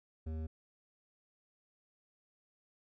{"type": "tone with hard clipping", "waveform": "triangle", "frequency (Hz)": 79.2, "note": "D#2", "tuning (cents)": 31, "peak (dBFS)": -39, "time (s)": [0.26, 0.47], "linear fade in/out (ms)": 10, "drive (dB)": 16, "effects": []}